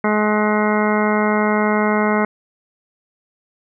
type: harmonic tone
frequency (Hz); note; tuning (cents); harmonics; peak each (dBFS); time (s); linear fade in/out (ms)
211.7; G#3; +33; 1 / 2 / 3 / 4 / 5 / 6 / 7 / 9 / 10; -18 / -21 / -23 / -24 / -25 / -26 / -26 / -28 / -28; 0.04-2.25; 2
effects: none